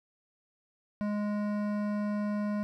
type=tone with hard clipping; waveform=triangle; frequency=207.7 Hz; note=G#3; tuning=in tune; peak=-31 dBFS; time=1.01-2.63 s; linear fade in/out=0 ms; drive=18 dB; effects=none